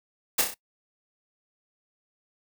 white noise with echo, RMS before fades -21 dBFS, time 0.38-0.42 s, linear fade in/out 10 ms, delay 31 ms, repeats 4, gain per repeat -5 dB, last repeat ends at 0.544 s, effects noise-tail reverb RT60 0.1 s tail -21 dB re dry

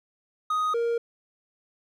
triangle tone pair in turn, 1248 / 467.5 Hz, D#6 / A#4, +5 / +5 cents, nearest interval octave + perfect fourth, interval 1700 cents, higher first, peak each -21 dBFS, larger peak neither, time 0.5-0.74 / 0.74-0.98 s, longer neither, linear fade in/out 5 ms, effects none

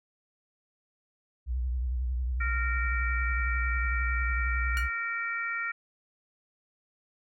sine tone with vibrato, 62.2 Hz, B1, 13 cents sharp, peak -27 dBFS, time 1.46-4.9 s, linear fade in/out 50 ms, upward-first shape sine, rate 11 Hz, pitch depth 93 cents each way
harmonic tone, 462.3 Hz, A#4, 14 cents flat, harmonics 3 / 4 / 5, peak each -33 / -34 / -35 dBFS, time 2.4-5.72 s, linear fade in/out 10 ms
sawtooth tone with exponential decay, 1436 Hz, F6, 48 cents sharp, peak -27 dBFS, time 4.77-4.9 s, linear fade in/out 0 ms, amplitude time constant 27 ms
effects none

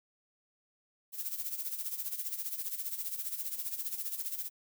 violet noise with tremolo, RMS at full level -35 dBFS, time 1.12-4.5 s, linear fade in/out 50 ms, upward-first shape sine, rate 15 Hz, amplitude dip 70%, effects none

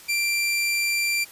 sawtooth tone, 2360 Hz, D7, 8 cents sharp, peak -18 dBFS, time 0.08-1.25 s, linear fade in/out 20 ms, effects white hiss -46 dBFS RMS until 1.31 s + resampled to 32000 Hz

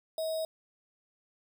sine tone with sample-and-hold, 640 Hz, D#5, 49 cents sharp, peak -30 dBFS, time 0.18-0.45 s, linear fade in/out 2 ms, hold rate 4410 Hz, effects none

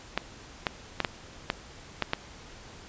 clicks, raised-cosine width 0.3 ms, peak -9 dBFS, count 7, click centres 0.176 / 0.668 / 1.003 / 1.048 / 1.501 / 2.023 / 2.134 s, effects pink hiss -48 dBFS RMS until 2.88 s + resampled to 16000 Hz

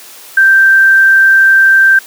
sine tone, 1568 Hz, G6, in tune, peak -3 dBFS, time 0.37-1.99 s, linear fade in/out 5 ms, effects white hiss -34 dBFS RMS until 2.06 s + high-pass 300 Hz 12 dB/octave

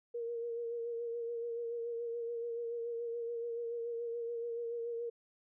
sine tone with vibrato, 468.1 Hz, A#4, 7 cents sharp, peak -36 dBFS, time 0.14-5.1 s, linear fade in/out 10 ms, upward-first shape sine, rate 7 Hz, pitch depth 29 cents each way, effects none

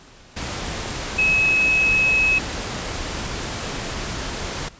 sine tone in noise, 2567 Hz, E7, 47 cents flat, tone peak -15 dBFS, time 1.18-2.39 s, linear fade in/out 10 ms, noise pink, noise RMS -28 dBFS, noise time 0.36-4.69 s, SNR +10 dB, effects pink hiss -47 dBFS RMS until 4.79 s + resampled to 16000 Hz

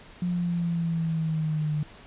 sine linear sweep, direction down, 178.3 to 149.5 Hz, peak -24 dBFS, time 0.22-1.83 s, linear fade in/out 2 ms, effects pink hiss -49 dBFS RMS until 2.06 s + resampled to 8000 Hz

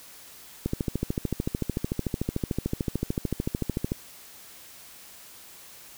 click train, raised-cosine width 3 ms, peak -13 dBFS, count 45, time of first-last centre 0.66-3.919 s, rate 13.5 Hz, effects white hiss -48 dBFS RMS until 5.97 s

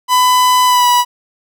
45% pulse tone with pitch glide, 1000 to 978.9 Hz, B5 to B5, +21 to -16 cents, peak -8 dBFS, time 0.08-1.05 s, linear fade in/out 50 ms, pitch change -37 cents, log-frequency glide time 0.66-0.87 s, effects none

